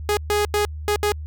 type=tone bursts at uneven times; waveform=sawtooth; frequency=415.3 Hz; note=G#4; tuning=in tune; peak=-14 dBFS; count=5; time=0.09-0.17 / 0.3-0.45 / 0.54-0.65 / 0.88-0.96 / 1.03-1.12 s; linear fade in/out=0 ms; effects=added 76 Hz sine -29 dBFS peak until 1.26 s